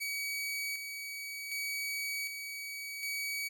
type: tone with tremolo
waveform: sawtooth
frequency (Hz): 2267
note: C#7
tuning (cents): +38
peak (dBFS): -31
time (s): 0-3.49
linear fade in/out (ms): 20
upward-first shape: square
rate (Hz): 0.66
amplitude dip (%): 45
effects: none

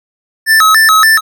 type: tone with vibrato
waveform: square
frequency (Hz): 1507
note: F#6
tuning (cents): +31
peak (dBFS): -5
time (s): 0.46-1.21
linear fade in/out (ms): 50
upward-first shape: square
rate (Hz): 3.5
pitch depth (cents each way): 280
effects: none

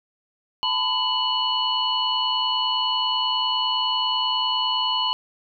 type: tone cluster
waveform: sine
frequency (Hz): 879 / 1009 / 2957 / 4311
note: A5 / B5 / F#7 / C#8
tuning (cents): -2 / +37 / -2 / -49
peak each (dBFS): -30 / -25 / -23 / -29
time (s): 0.63-5.13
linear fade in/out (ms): 0
effects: none

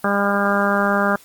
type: harmonic tone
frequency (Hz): 201.1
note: G3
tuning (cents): +44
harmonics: 1 / 2 / 3 / 4 / 5 / 6 / 7 / 8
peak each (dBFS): -21 / -26 / -22 / -25 / -27 / -23 / -23 / -25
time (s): 0.04-1.16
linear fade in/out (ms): 5
effects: white hiss -48 dBFS RMS until 1.24 s + Opus 24 kbps

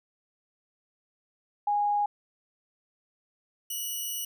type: tone pair in turn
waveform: sine / 5% pulse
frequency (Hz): 824 / 2936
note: G#5 / F#7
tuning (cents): -14 / -14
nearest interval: octave + minor seventh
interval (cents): 2200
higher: second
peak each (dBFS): -23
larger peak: neither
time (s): 1.67-2.06 / 3.7-4.25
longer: second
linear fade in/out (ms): 5
effects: none

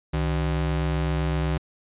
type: ring-modulated tone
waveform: square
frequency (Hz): 111.9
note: A2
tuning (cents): +30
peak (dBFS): -20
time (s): 0.13-1.58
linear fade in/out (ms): 10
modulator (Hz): 43.9
effects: resampled to 8000 Hz

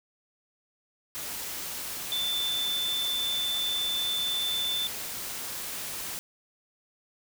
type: tone in noise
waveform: sine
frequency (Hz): 3529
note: A7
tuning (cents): +4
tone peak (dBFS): -27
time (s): 2.12-4.87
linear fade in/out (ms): 0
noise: white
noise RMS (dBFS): -36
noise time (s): 1.15-6.19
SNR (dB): +6
effects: none

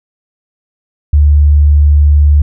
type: tone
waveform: sine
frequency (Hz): 73.42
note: D2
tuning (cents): 0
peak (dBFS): -3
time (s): 1.13-2.42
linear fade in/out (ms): 5
effects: none

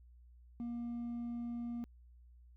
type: tone with hard clipping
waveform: sine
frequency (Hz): 237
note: A#3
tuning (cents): +29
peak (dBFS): -39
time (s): 0.6-1.84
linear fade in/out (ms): 0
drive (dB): 2
effects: added 60 Hz sine -57 dBFS peak until 2.56 s

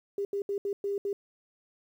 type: tone bursts at uneven times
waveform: sine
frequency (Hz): 401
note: G4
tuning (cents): +39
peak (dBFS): -28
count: 6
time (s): 0.18-0.25 / 0.33-0.42 / 0.49-0.58 / 0.65-0.73 / 0.84-0.98 / 1.05-1.13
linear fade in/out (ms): 2
effects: 10-bit

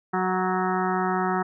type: harmonic tone with a mistuned harmonic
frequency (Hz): 185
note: F#3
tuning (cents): 0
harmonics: 1 / 2 / 4 / 5 / 6 / 7 / 8 / 9 / 10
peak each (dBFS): -28 / -28 / -28 / -31 / -34 / -30 / -37 / -38 / -37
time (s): 0.13-1.43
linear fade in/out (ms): 10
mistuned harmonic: 5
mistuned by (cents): +18
effects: none

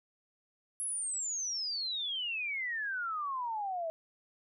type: exponential sweep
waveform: sine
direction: down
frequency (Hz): 10930 to 636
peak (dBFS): -33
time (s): 0.8-3.9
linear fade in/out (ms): 0
effects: none

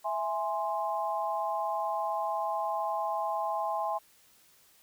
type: chord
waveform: sine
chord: E augmented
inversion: none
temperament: equal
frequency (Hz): 659.3 / 830.6 / 1046.5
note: E5 / G#5 / B#5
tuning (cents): 0 / 0 / 0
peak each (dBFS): -34 / -32 / -34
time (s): 0.04-3.99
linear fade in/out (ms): 20
effects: white hiss -62 dBFS RMS until 4.82 s

